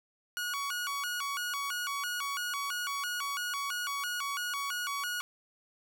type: tone with vibrato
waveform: sawtooth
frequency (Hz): 1277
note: D#6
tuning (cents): +45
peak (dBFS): -29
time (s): 0.37-5.21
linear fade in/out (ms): 0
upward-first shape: square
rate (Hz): 3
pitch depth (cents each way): 220
effects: none